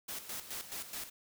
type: noise with tremolo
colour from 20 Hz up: white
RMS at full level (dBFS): -41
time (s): 0.08-1.1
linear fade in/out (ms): 10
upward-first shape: square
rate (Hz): 4.7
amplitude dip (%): 65
effects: none